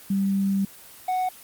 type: tone pair in turn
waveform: sine / triangle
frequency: 196 / 740 Hz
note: G3 / F#5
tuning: 0 / 0 cents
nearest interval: octave + major seventh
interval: 2300 cents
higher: second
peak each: -20 / -20 dBFS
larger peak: neither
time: 0.1-0.65 / 1.08-1.29 s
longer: first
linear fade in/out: 5 ms
effects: white hiss -46 dBFS RMS until 1.43 s + Opus 24 kbps